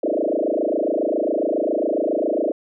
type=tone with frequency modulation; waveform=sine; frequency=462.8 Hz; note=A#4; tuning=13 cents flat; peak=-18 dBFS; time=0.03-2.52 s; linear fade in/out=5 ms; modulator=27.3 Hz; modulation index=6.6; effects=none